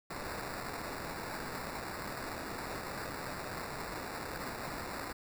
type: noise with sample-and-hold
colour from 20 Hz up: violet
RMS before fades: -41 dBFS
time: 0.1-5.13 s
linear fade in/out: 10 ms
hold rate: 3150 Hz
effects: none